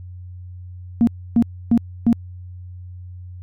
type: tone bursts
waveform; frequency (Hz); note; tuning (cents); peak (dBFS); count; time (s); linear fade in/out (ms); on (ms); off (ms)
sine; 233.1; A#3; 0; -9; 4; 1.01-2.128; 0; 62; 290
effects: tanh soft clip ceiling -7 dBFS + added 90 Hz sine -33 dBFS peak until 3.42 s